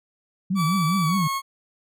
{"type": "tone with vibrato", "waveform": "sine", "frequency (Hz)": 174.61, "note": "F3", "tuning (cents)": 0, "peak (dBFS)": -20, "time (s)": [0.5, 1.28], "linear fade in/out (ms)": 10, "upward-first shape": "triangle", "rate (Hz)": 4.9, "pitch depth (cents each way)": 260}
{"type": "tone with pitch glide", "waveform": "40% pulse", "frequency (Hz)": [1151, 1092.1], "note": ["D6", "C#6"], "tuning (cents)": [-35, -26], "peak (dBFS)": -23, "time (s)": [0.55, 1.42], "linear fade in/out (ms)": 50, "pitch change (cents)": -91, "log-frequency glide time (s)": [1.02, 1.23]}
{"effects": []}